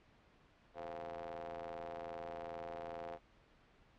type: ring-modulated tone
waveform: sawtooth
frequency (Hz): 82.41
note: E2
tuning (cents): 0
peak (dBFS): -37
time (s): 0.74-3.19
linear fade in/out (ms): 50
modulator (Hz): 607
effects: pink hiss -67 dBFS RMS until 3.98 s + low-pass 3000 Hz 12 dB/octave